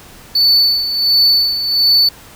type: tone with tremolo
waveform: triangle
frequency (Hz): 4487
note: C#8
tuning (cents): +20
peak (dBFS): -6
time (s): 0.35-2.09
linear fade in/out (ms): 5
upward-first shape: sine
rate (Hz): 1.4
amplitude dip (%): 65
effects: pink hiss -39 dBFS RMS until 2.35 s